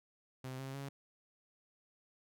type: tone with pitch steps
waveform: sawtooth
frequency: 130 / 134.2 / 138.53 Hz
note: C3 / C3 / C#3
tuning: -11 / +44 / -1 cents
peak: -38 dBFS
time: 0.44-0.89 s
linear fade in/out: 5 ms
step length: 150 ms
effects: none